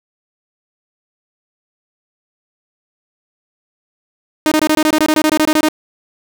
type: tone bursts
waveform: sawtooth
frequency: 308.8 Hz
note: D#4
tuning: 13 cents flat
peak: -6 dBFS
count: 16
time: 4.46-5.686 s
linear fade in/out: 0 ms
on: 56 ms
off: 22 ms
effects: none